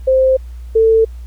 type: tone pair in turn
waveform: sine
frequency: 523.3 / 446.6 Hz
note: C5 / A4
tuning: 0 / +26 cents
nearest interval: minor third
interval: 274 cents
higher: first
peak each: -8 / -7 dBFS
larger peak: second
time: 0.07-0.37 / 0.75-1.05 s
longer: neither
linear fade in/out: 10 ms
effects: added 60 Hz sine -27 dBFS peak until 1.26 s + pink hiss -52 dBFS RMS until 1.26 s